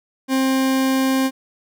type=tone; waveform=40% pulse; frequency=264.7 Hz; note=C4; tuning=20 cents sharp; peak=-15 dBFS; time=0.28-1.31 s; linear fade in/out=50 ms; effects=none